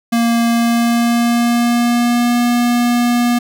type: tone with pitch glide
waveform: square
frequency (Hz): 233.1 to 240.6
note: A#3 to B3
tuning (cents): 0 to -45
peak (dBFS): -12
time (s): 0.12-3.39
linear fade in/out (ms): 10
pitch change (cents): +55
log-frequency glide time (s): 0.48-2.38
effects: none